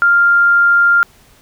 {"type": "tone", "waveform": "sine", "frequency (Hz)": 1396.9, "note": "F6", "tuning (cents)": 0, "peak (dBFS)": -7, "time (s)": [0.02, 1.03], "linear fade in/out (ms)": 0, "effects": ["pink hiss -48 dBFS RMS until 1.41 s"]}